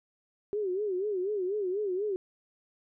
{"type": "tone with vibrato", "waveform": "sine", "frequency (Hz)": 392, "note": "G4", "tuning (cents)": 0, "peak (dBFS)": -28, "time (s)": [0.53, 2.16], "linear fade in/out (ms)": 0, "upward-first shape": "sine", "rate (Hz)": 4.1, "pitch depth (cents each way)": 150, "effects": []}